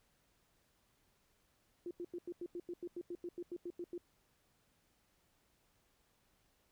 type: tone bursts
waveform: sine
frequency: 349.2 Hz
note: F4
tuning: in tune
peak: -40 dBFS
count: 16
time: 1.86-3.979 s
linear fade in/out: 2 ms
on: 49 ms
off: 89 ms
effects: pink hiss -75 dBFS RMS until 6.71 s

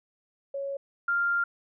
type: tone pair in turn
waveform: sine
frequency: 554.4 / 1395.4 Hz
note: C#5 / F6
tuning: 0 / -2 cents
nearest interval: octave + major third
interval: 1598 cents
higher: second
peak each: -30 / -23 dBFS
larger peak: second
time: 0.54-0.77 / 1.08-1.44 s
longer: second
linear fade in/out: 5 ms
effects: none

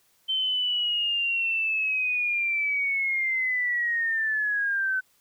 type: linear sweep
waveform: sine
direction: down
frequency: 3100 to 1513 Hz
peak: -23 dBFS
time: 0.28-5.01 s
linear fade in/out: 20 ms
effects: white hiss -65 dBFS RMS until 5.2 s

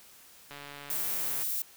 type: click train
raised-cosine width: 0.3 ms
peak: -28 dBFS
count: 132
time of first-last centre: 0.51-1.426 s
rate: 143 Hz
type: noise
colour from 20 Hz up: violet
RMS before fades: -32 dBFS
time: 0.9-1.62 s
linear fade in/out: 2 ms
effects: white hiss -55 dBFS RMS until 1.76 s

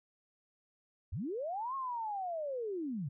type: linear two-way sweep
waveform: sine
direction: up then down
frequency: 60.3 to 1095 to 123.9 Hz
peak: -35 dBFS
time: 1.12-3.09 s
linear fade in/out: 10 ms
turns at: 1.75 s
effects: none

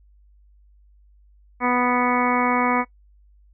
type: harmonic tone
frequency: 246.9 Hz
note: B3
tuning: in tune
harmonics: 1 / 2 / 3 / 4 / 5 / 6 / 7 / 8 / 9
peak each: -23 / -27 / -26 / -24 / -26 / -36 / -32 / -32 / -27 dBFS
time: 1.6-2.85 s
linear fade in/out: 50 ms
effects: noise-tail reverb RT60 0.1 s tail -20 dB re dry + added 50 Hz sine -51 dBFS peak until 3.53 s

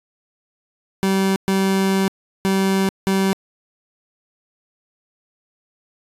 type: tone bursts at uneven times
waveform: 30% pulse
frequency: 192.8 Hz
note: G3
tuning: 28 cents flat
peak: -13 dBFS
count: 4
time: 1.03-1.36 / 1.48-2.08 / 2.45-2.89 / 3.07-3.33 s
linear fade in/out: 0 ms
effects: resampled to 32000 Hz

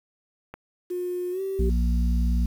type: click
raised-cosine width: 0.5 ms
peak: -22 dBFS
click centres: 0.54 s
type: tone with pitch glide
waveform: sine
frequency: 358.2 to 386.1 Hz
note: F4 to G4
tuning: +44 to -26 cents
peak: -26 dBFS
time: 0.9-1.7 s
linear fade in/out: 10 ms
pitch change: +130 cents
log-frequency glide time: 1.31-1.41 s
type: harmonic tone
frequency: 59.3 Hz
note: A#1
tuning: 30 cents sharp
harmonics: 1 / 3 / 4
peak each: -20 / -30 / -32 dBFS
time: 1.59-2.46 s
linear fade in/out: 5 ms
effects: 8-bit

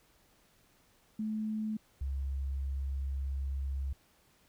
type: tone pair in turn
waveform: sine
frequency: 216.3 / 67.99 Hz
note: A3 / C#2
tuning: -29 / -33 cents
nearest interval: octave + minor sixth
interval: 2004 cents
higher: first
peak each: -32 / -32 dBFS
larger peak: neither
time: 1.19-1.77 / 2.01-3.93 s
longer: second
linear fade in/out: 5 ms
effects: pink hiss -67 dBFS RMS until 4.48 s

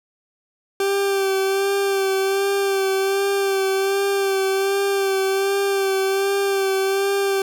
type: tone with vibrato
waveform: 40% pulse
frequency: 391.1 Hz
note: G4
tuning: 4 cents flat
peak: -17 dBFS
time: 0.8-7.42 s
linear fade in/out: 2 ms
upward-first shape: sine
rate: 1.3 Hz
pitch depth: 26 cents each way
effects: none

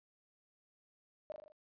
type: tone with echo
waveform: sine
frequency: 610 Hz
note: D#5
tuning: 34 cents flat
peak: -39 dBFS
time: 1.3-1.32 s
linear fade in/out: 0 ms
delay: 40 ms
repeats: 5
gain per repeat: -4 dB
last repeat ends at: 1.52 s
effects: resampled to 11025 Hz

